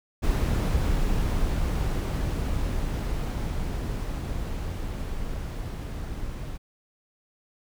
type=noise with level ramp; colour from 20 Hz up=brown; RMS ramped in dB=-23 to -34 dBFS; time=0.22-6.58 s; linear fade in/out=20 ms; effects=none